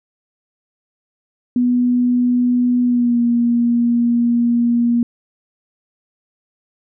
sine tone with pitch glide, 245.8 to 237.3 Hz, B3 to A#3, -8 to +31 cents, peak -12 dBFS, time 1.56-5.03 s, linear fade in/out 2 ms, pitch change -61 cents, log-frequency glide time 2.84-3.2 s, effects none

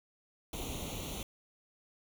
pink noise with comb filter, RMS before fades -40 dBFS, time 0.53-1.23 s, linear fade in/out 2 ms, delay 0.3 ms, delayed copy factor +0.85, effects none

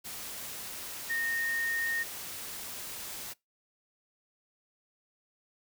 sine tone in noise, 1845 Hz, A#6, 18 cents flat, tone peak -29 dBFS, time 1.09-2.04 s, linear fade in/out 20 ms, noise white, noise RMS -41 dBFS, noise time 0.04-3.34 s, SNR +9 dB, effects noise-tail reverb RT60 0.2 s tail -24 dB re dry

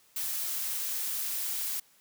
blue noise, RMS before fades -33 dBFS, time 0.16-1.8 s, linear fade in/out 5 ms, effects white hiss -63 dBFS RMS until 2 s + high-pass 80 Hz 12 dB/octave

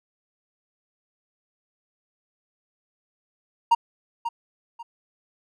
triangle tone with echo, 932.3 Hz, A#5, in tune, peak -11 dBFS, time 3.71-3.75 s, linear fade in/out 10 ms, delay 540 ms, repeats 2, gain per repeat -11 dB, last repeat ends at 4.83 s, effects none

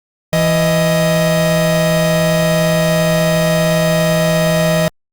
45% pulse tone pair together, 165.81 / 626 Hz, E3 / D#5, +10 / +10 cents, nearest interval octave + major seventh, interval 2300 cents, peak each -14 dBFS, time 0.33-4.88 s, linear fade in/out 0 ms, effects Opus 48 kbps

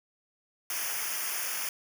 white noise with comb filter, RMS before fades -33 dBFS, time 0.7-1.69 s, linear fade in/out 2 ms, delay 0.25 ms, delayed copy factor -0.9, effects none

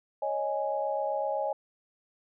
sine chord, C# suspended second, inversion none, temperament equal, 554.4 / 622.3 / 830.6 Hz, C#5 / D#5 / G#5, 0 / 0 / 0 cents, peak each -32 dBFS, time 0.22-1.53 s, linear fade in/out 5 ms, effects none

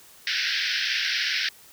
pink band-pass noise, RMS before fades -26 dBFS, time 0.27-1.49 s, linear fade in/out 2 ms, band 1500 to 5600 Hz, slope 96 dB/octave, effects white hiss -51 dBFS RMS until 1.72 s

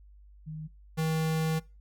sine / square tone pair in turn, 155.56 / 159.29 Hz, D#3 / D#3, 0 / +41 cents, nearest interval unison, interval 41 cents, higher second, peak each -36 / -27 dBFS, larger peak second, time 0.46-0.68 / 0.97-1.6 s, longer second, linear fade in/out 20 ms, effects noise-tail reverb RT60 0.3 s tail -22 dB re dry + added 50 Hz sine -51 dBFS peak until 1.8 s

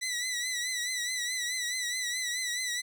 15% pulse tone with vibrato, 1975.5 Hz, B6, in tune, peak -24 dBFS, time 0.01-2.82 s, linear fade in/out 20 ms, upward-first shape triangle, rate 4.7 Hz, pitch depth 74 cents each way, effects none

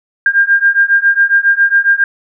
sine beating tone pair, 1600 / 1607.3 Hz, G6 / G6, +35 / +43 cents, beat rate 7.3 Hz, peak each -11 / -10 dBFS, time 0.26-2.04 s, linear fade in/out 2 ms, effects none

